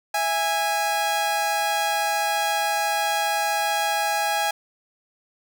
sawtooth tone pair together, 659.3 / 824.5 Hz, E5 / G#5, 0 / -13 cents, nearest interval major third, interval 387 cents, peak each -25 / -18 dBFS, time 0.14-4.51 s, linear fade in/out 5 ms, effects none

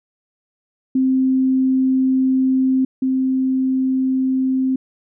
sine tone pair in turn, 261.6 / 261.6 Hz, C4 / C4, 0 / 0 cents, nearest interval unison, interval 0 cents, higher neither, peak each -13 / -15 dBFS, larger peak first, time 0.95-2.85 / 3.02-4.76 s, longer first, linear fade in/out 5 ms, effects none

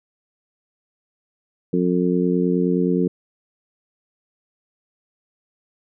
harmonic tone, 89.5 Hz, F2, 43 cents sharp, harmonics 2 / 3 / 4 / 5, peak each -20 / -22 / -23 / -24 dBFS, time 1.73-3.08 s, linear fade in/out 5 ms, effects none

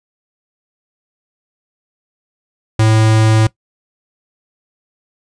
square tone, 110 Hz, A2, in tune, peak -9 dBFS, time 2.79-3.47 s, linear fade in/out 5 ms, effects noise-tail reverb RT60 0.1 s tail -20 dB re dry + resampled to 22050 Hz

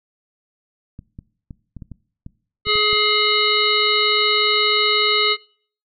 clicks, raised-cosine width 5 ms, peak -22 dBFS, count 10, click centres 0.991 / 1.189 / 1.508 / 1.767 / 1.822 / 1.917 / 2.264 / 2.669 / 2.755 / 2.93 s
harmonic tone, 421.7 Hz, G#4, 26 cents sharp, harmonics 1 / 3 / 5 / 7 / 9 / 10, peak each -22 / -22 / -22 / -22 / -22 / -22 dBFS, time 2.65-5.37 s, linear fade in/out 50 ms
effects noise-tail reverb RT60 0.5 s tail -21 dB re dry

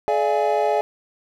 triangle tone cluster, 426.2 / 589 / 683 / 832 Hz, G#4 / D5 / F5 / G#5, +45 / +5 / -39 / +3 cents, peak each -21 dBFS, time 0.08-0.81 s, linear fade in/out 0 ms, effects none

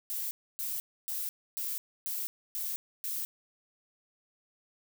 violet noise bursts, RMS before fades -35 dBFS, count 7, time 0.1-3.25 s, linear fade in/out 0 ms, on 210 ms, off 280 ms, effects none

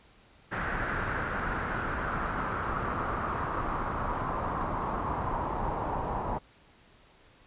pink noise with low-pass filter sweep, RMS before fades -32 dBFS, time 0.51-6.39 s, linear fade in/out 20 ms, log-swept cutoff 1600 to 910 Hz, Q 3.6, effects pink hiss -59 dBFS RMS until 7.46 s + resampled to 8000 Hz

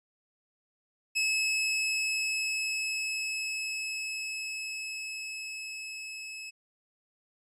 sawtooth tone with level ramp, 2588 Hz, E7, 32 cents flat, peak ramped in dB -22 to -36 dBFS, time 1.15-6.51 s, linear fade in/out 20 ms, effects resampled to 22050 Hz

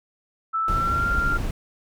sine tone with pitch glide, 1318.5 to 1388.9 Hz, E6 to F6, 0 to -10 cents, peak -21 dBFS, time 0.53-1.38 s, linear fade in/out 20 ms, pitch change +90 cents, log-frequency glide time 0.67-1.05 s
brown noise, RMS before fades -26 dBFS, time 0.68-1.51 s, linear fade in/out 2 ms
effects none

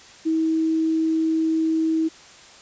sine tone, 321 Hz, E4, 46 cents flat, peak -18 dBFS, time 0.25-2.09 s, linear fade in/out 20 ms, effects white hiss -46 dBFS RMS until 2.61 s + resampled to 16000 Hz

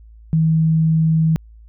sine tone, 160 Hz, D#3, 49 cents sharp, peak -12 dBFS, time 0.33-1.36 s, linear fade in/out 0 ms, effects added 55 Hz sine -40 dBFS peak until 1.68 s

